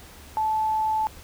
sine tone, 871 Hz, A5, 18 cents flat, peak -21 dBFS, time 0.37-1.07 s, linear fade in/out 0 ms, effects added 73 Hz sine -49 dBFS peak until 1.23 s + pink hiss -47 dBFS RMS until 1.23 s

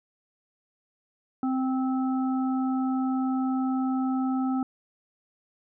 harmonic tone, 260.9 Hz, C4, 5 cents flat, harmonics 1 / 3 / 5, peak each -24 / -34 / -38 dBFS, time 1.43-4.63 s, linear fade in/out 2 ms, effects none

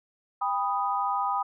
sine chord, G augmented, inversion none, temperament equal with one note detuned, 798.6 / 987.8 / 1244.5 Hz, G5 / B5 / D#6, +32 / 0 / 0 cents, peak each -29 dBFS, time 0.41-1.43 s, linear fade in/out 10 ms, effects none

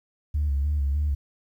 sine tone with vibrato, 71.8 Hz, D2, 39 cents flat, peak -20 dBFS, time 0.34-1.15 s, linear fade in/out 10 ms, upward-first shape square, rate 3.3 Hz, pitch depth 55 cents each way, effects tanh soft clip ceiling -18 dBFS + 10-bit

